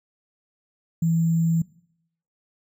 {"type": "tone with sample-and-hold", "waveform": "sine", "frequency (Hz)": 164.81, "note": "E3", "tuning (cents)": 0, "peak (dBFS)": -18, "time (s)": [1.02, 1.62], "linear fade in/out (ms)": 5, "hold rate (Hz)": 7350, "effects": ["noise-tail reverb RT60 0.7 s tail -21 dB re dry"]}